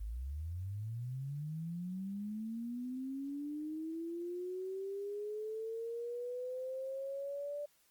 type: linear sweep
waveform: sine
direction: up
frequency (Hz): 49 to 587.3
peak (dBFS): -38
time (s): 0-7.66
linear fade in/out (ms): 10
effects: white hiss -71 dBFS RMS until 7.9 s + Opus 24 kbps